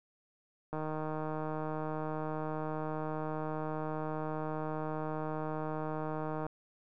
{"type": "click train", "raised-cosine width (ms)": 1, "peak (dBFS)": -24, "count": 890, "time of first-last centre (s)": [0.73, 6.465], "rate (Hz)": 155, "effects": []}